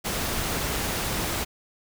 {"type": "noise", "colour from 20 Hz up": "pink", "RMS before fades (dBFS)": -28, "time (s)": [0.04, 1.45], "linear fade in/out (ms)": 20, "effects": []}